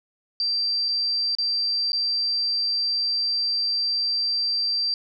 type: tone with dropouts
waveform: sine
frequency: 4699 Hz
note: D8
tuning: in tune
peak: -21 dBFS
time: 0.4-4.94 s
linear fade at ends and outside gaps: 1 ms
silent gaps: 0.885-0.888 / 1.351-1.385 / 1.92-1.931 s
effects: none